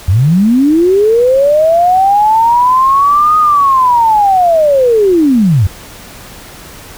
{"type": "linear two-way sweep", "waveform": "sine", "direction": "up then down", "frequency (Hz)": [82.41, 1249, 82.41], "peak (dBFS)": -5, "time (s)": [0.08, 5.67], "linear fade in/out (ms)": 5, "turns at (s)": 3.38, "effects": ["pink hiss -32 dBFS RMS until 6.97 s"]}